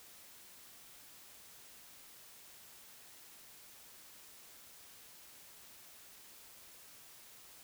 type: silence
effects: white hiss -57 dBFS RMS until 7.63 s